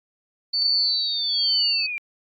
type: tone with tremolo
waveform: sine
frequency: 4500 Hz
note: C#8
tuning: 25 cents sharp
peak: -18 dBFS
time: 0.53-1.87 s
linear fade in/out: 10 ms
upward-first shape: sine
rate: 1.2 Hz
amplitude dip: 55%
type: linear sweep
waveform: sine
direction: down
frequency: 4534 to 2349 Hz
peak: -26 dBFS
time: 0.62-1.98 s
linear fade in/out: 0 ms
effects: AAC 48 kbps